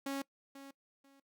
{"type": "tone with echo", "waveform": "sawtooth", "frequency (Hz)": 275.1, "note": "C#4", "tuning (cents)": -13, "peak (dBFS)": -32, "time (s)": [0.06, 0.22], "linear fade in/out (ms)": 5, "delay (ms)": 490, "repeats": 2, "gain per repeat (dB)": -13, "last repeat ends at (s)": 1.2, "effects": ["noise-tail reverb RT60 0.1 s tail -21 dB re dry"]}